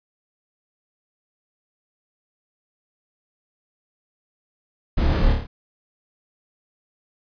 brown noise with echo, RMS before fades -19 dBFS, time 4.97-5.33 s, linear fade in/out 10 ms, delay 28 ms, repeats 5, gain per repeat -3 dB, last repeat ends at 5.47 s, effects resampled to 11025 Hz

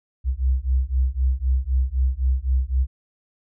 sine beating tone pair, 62.8 / 66.7 Hz, B1 / C2, +30 / +34 cents, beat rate 3.9 Hz, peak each -21 dBFS, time 0.24-2.87 s, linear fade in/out 50 ms, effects none

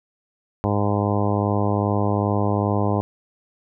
harmonic tone, 102.5 Hz, G#2, 22 cents flat, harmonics 1 / 2 / 3 / 4 / 5 / 6 / 7 / 8 / 9 / 10, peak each -22 / -25 / -27 / -28 / -29 / -30 / -30 / -31 / -32 / -32 dBFS, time 0.64-3.01 s, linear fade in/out 0 ms, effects none

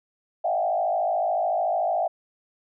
sine tone with frequency modulation, 704 Hz, F5, 14 cents sharp, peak -21 dBFS, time 0.44-2.08 s, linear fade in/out 10 ms, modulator 53.7 Hz, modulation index 1.5, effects none

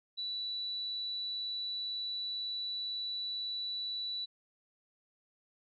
sine tone, 3951 Hz, B7, in tune, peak -35 dBFS, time 0.17-4.26 s, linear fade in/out 20 ms, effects none

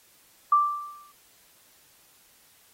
sine tone with exponential decay, 1174.7 Hz, D6, in tune, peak -14 dBFS, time 0.52-1.12 s, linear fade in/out 5 ms, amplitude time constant 130 ms, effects white hiss -59 dBFS RMS until 2.73 s + AAC 48 kbps

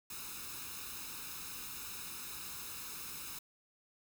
white noise with comb filter, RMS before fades -45 dBFS, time 0.1-3.39 s, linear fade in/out 5 ms, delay 0.77 ms, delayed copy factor +0.7, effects none

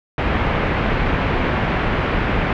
pink low-pass noise, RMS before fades -19 dBFS, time 0.18-2.53 s, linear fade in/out 2 ms, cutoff 2600 Hz, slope 24 dB/octave, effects none

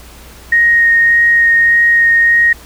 sine tone with vibrato, 1864.7 Hz, A#6, in tune, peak -6 dBFS, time 0.52-2.53 s, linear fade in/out 5 ms, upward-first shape sine, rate 1.7 Hz, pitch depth 9 cents each way, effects added 60 Hz sine -37 dBFS peak until 2.65 s + pink hiss -38 dBFS RMS until 2.65 s

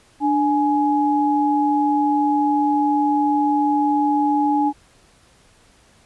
sine tone pair together, 294.3 / 837 Hz, D4 / G#5, +4 / +13 cents, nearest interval octave + tritone, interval 1809 cents, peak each -18 dBFS, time 0.2-4.73 s, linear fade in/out 50 ms, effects pink hiss -54 dBFS RMS until 6.05 s + resampled to 24000 Hz

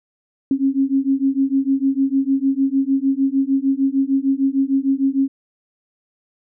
sine beating tone pair, 268 / 274.6 Hz, C4 / C#4, +42 / -16 cents, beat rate 6.6 Hz, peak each -18 dBFS, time 0.51-5.28 s, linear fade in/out 2 ms, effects none

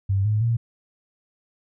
sine tone with pitch steps, 97.8 / 106.65 / 116.3 Hz, G2 / G#2 / A#2, -4 / +46 / -4 cents, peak -18 dBFS, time 0.09-0.57 s, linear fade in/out 10 ms, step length 160 ms, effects none

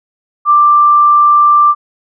sine tone, 1180 Hz, D6, 8 cents sharp, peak -4 dBFS, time 0.45-1.75 s, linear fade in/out 50 ms, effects none

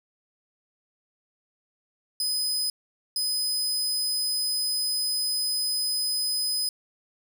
sawtooth tone bursts at uneven times, 5020 Hz, D#8, 15 cents sharp, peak -22 dBFS, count 2, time 2.2-2.7 / 3.16-6.69 s, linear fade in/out 2 ms, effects 9-bit

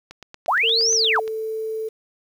click train, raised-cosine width 0.2 ms, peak -21 dBFS, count 11, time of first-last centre 0.11-1.278 s, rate 8.56 Hz
sine linear two-way sweep, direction up then down, 565 to 6272 to 565 Hz, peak -16 dBFS, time 0.48-1.2 s, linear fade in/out 5 ms, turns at 0.93 s
sine tone with pitch glide, 453.8 to 440.4 Hz, A#4 to A4, -47 to +2 cents, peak -24 dBFS, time 0.63-1.89 s, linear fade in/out 10 ms, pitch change -51 cents, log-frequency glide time 0.82-1.16 s
effects 8-bit

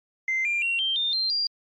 sine tone with pitch steps, 2079 / 2388 / 2743 / 3151 / 3620 / 4158 / 4776 Hz, C7 / D7 / F7 / G7 / A7 / C8 / D8, -12 / +28 / -32 / +8 / +48 / -12 / +28 cents, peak -21 dBFS, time 0.28-1.47 s, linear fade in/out 2 ms, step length 170 ms, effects tanh soft clip ceiling -19 dBFS + MP3 32 kbps

